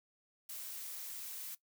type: noise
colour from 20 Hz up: blue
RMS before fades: -45 dBFS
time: 0.49-1.55 s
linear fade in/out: 5 ms
effects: noise-tail reverb RT60 0.1 s tail -17 dB re dry